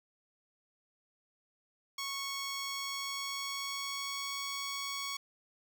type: tone with pitch glide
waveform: 10% pulse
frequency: 1105 to 1114 Hz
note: C#6 to C#6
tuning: -6 to +8 cents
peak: -28 dBFS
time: 1.98-5.17 s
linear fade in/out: 5 ms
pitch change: +14 cents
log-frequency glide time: 2.63-4.4 s
effects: none